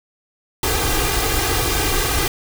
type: noise with comb filter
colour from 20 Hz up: pink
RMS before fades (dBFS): -19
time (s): 0.63-2.28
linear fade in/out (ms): 2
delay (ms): 2.5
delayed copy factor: +1
effects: none